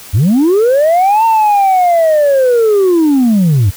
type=linear two-way sweep; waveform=sine; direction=up then down; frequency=81.2 to 915 to 87.1 Hz; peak=-4 dBFS; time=0.13-3.71 s; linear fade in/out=20 ms; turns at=1.25 s; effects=tanh soft clip ceiling -5 dBFS + white hiss -33 dBFS RMS until 3.76 s